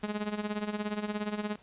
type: tone with tremolo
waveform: sawtooth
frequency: 209.5 Hz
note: G#3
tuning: 15 cents sharp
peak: -25 dBFS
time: 0.03-1.56 s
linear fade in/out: 5 ms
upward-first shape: sine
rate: 17 Hz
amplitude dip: 75%
effects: pink hiss -59 dBFS RMS until 1.62 s + resampled to 8000 Hz